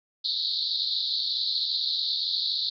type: band-pass noise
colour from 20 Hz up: white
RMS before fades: -28 dBFS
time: 0.24-2.7 s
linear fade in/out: 10 ms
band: 3700 to 4500 Hz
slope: 96 dB/octave
effects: none